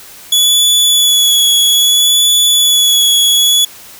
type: tone with vibrato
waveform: sawtooth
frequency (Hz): 3405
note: G#7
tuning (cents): +42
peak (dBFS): -4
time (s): 0.32-3.65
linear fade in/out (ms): 5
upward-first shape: sine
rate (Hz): 0.61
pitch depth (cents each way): 23
effects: white hiss -35 dBFS RMS until 3.99 s